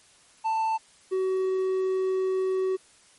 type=tone pair in turn; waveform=triangle; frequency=887 / 376.9 Hz; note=A5 / F#4; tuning=+14 / +32 cents; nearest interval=octave + minor third; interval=1482 cents; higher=first; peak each=-21 dBFS; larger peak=neither; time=0.44-0.78 / 1.11-2.77 s; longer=second; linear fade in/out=20 ms; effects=white hiss -57 dBFS RMS until 3.18 s + MP3 48 kbps